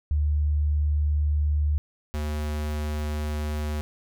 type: tone pair in turn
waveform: sine / square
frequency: 74.3 / 75.29 Hz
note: D2 / D2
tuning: +21 / +44 cents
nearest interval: unison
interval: 23 cents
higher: second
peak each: -20 / -27 dBFS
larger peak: first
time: 0.11-1.78 / 2.14-3.81 s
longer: neither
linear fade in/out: 0 ms
effects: none